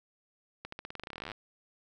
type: accelerating click train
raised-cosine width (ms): 0.3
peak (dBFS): -24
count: 23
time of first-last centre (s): 0.65-1.317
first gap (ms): 74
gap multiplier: 0.9
effects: none